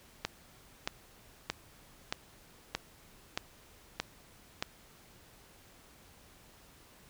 click train, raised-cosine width 0.2 ms, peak -14 dBFS, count 8, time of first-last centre 0.25-4.625 s, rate 1.6 Hz, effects pink hiss -59 dBFS RMS until 7.09 s

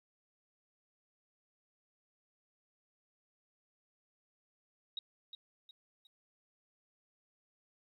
sine tone with echo, 3800 Hz, A#7, 33 cents sharp, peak -37 dBFS, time 4.97-4.99 s, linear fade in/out 2 ms, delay 360 ms, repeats 3, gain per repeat -8 dB, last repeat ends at 6.07 s, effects 13-bit

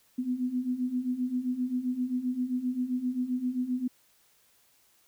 sine beating tone pair, 246.1 / 253.7 Hz, B3 / B3, -6 / +47 cents, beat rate 7.6 Hz, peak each -33 / -29 dBFS, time 0.18-3.88 s, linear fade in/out 10 ms, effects white hiss -65 dBFS RMS until 5.07 s

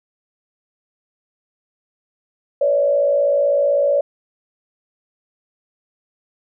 sine tone with frequency modulation, 570 Hz, C#5, 48 cents sharp, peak -13 dBFS, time 2.61-4.01 s, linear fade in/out 5 ms, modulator 55.9 Hz, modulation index 0.76, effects none

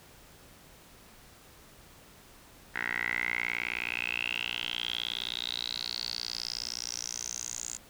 10% pulse tone with band-pass filter sweep, 59.3 Hz, A#1, 30 cents sharp, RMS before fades -35 dBFS, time 2.74-7.78 s, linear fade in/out 20 ms, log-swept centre 1800 to 7100 Hz, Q 9.4, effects pink hiss -55 dBFS RMS until 7.89 s

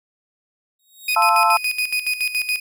10% pulse tone with exponential growth, 3764 Hz, A#7, 16 cents sharp, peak -19 dBFS, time 0.79-1.14 s, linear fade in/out 5 ms, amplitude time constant 75 ms
35% pulse tone with tremolo, 2489 Hz, D#7, in tune, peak -16 dBFS, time 1.08-2.6 s, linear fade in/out 5 ms, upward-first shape square, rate 7.1 Hz, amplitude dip 70%
sine chord, F major seventh, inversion none, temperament equal with one note detuned, 692.4 / 880 / 1046.5 / 1318.5 Hz, F5 / A5 / C6 / E6, -15 / 0 / 0 / 0 cents, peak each -22 / -17 / -21 / -17 dBFS, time 1.16-1.57 s, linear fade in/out 5 ms
effects none

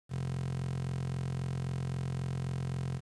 15% pulse tone with high-pass filter, 43.77 Hz, F1, 5 cents sharp, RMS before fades -35 dBFS, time 0.09-3.01 s, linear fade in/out 50 ms, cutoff 120 Hz, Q 4, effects resampled to 22050 Hz + 10-bit

